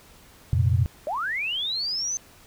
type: chord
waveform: sine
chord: F suspended fourth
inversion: none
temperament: equal with one note detuned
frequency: 89.55 / 116.54 / 130.81 Hz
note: F2 / Bb2 / C3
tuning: +44 / 0 / 0 cents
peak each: -21 / -22 / -25 dBFS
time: 0.53-0.86 s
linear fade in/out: 0 ms
type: linear sweep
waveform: sine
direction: up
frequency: 554.4 to 6272 Hz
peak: -25 dBFS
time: 1.07-2.17 s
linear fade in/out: 0 ms
effects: pink hiss -52 dBFS RMS until 2.46 s